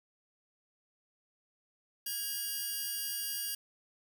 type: tone cluster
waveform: 5% pulse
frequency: 1644 / 2864 / 4724 Hz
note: G#6 / F7 / D8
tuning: -18 / +43 / +9 cents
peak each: -31 dBFS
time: 2.06-3.55 s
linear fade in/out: 5 ms
effects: none